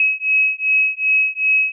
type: beating tone pair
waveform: sine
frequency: 2557 / 2559.6 Hz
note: D#7 / D#7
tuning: +47 / +48 cents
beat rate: 2.6 Hz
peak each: -17 dBFS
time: 0-1.72 s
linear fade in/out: 2 ms
effects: none